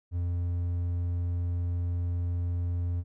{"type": "tone", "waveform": "triangle", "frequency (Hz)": 87.31, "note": "F2", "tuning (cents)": 0, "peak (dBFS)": -25, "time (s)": [0.11, 3.04], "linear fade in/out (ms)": 50, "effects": []}